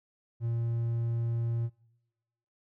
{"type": "tone", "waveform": "triangle", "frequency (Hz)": 116.54, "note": "A#2", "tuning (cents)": 0, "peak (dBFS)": -26, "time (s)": [0.4, 1.7], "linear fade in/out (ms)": 50, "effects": ["noise-tail reverb RT60 1.0 s tail -24 dB re dry"]}